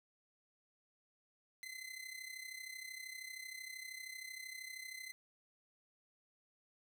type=tone with amplitude modulation; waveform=sawtooth; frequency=2050 Hz; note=C7; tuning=36 cents flat; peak=-40 dBFS; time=1.63-5.12 s; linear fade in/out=0 ms; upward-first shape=sine; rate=32.9 Hz; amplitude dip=70%; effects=none